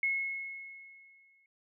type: tone with exponential decay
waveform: sine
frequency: 2177 Hz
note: C#7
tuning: 32 cents flat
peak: -26 dBFS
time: 0.03-1.46 s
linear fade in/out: 2 ms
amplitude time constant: 310 ms
effects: none